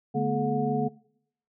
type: tone cluster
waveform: sine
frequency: 145.4 / 215.8 / 241.9 / 428.9 / 725 Hz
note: D3 / A3 / B3 / A4 / F#5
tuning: -17 / -33 / -36 / -44 / -35 cents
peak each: -30 dBFS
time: 0.14-0.89 s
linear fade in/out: 20 ms
effects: noise-tail reverb RT60 0.7 s tail -22 dB re dry